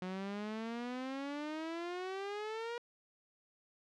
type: exponential sweep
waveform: sawtooth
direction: up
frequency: 181.5 to 480.5 Hz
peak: -35 dBFS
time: 0.02-2.78 s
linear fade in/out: 2 ms
effects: low-pass 4000 Hz 12 dB/octave